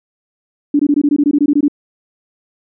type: tone bursts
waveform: sine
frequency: 290.1 Hz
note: D4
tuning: 21 cents flat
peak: -8 dBFS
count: 13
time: 0.74-1.682 s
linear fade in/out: 5 ms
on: 54 ms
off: 20 ms
effects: none